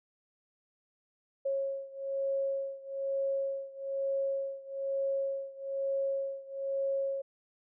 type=beating tone pair; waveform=sine; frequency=546 / 547.1 Hz; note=C#5 / C#5; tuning=-26 / -23 cents; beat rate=1.1 Hz; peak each=-33 / -35 dBFS; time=1.45-7.22 s; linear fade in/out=10 ms; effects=none